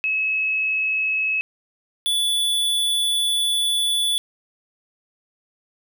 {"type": "tone pair in turn", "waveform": ["sine", "square"], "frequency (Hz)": [2577, 3452], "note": ["E7", "A7"], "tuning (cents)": [-40, -34], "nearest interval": "perfect fourth", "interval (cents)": 506, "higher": "second", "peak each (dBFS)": -19, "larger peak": "neither", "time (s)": [[0.04, 1.41], [2.06, 4.18]], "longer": "second", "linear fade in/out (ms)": 0, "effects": []}